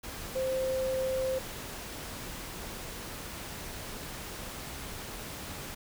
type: tone in noise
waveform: sine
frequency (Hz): 523.3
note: C5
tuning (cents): 0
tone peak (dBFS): -28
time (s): 0.35-1.39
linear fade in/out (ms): 10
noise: pink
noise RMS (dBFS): -41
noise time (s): 0.03-5.75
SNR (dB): +10
effects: none